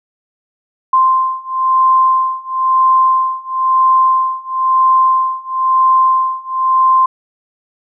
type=beating tone pair; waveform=sine; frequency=1044 / 1045 Hz; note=C6 / C6; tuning=-4 / -2 cents; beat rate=1 Hz; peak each=-13 / -12 dBFS; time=0.93-7.06 s; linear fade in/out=5 ms; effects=none